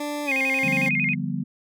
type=tone with pitch glide; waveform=20% pulse; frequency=293.7 to 266.2 Hz; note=D4 to C4; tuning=0 to +30 cents; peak=-22 dBFS; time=0-0.89 s; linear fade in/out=5 ms; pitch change=-170 cents; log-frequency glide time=0.25-0.33 s
type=tone with vibrato; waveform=sine; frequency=2300 Hz; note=D7; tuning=37 cents flat; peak=-21 dBFS; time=0.27-1.15 s; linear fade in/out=20 ms; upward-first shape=square; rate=11 Hz; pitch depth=140 cents each way
type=chord; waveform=sine; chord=G dominant seventh; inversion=second; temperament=just; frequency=147 / 176.4 / 196 / 245 Hz; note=D3 / F3 / G3 / B3; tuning=+2 / +18 / 0 / -14 cents; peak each=-30 dBFS; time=0.63-1.44 s; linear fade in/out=10 ms
effects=none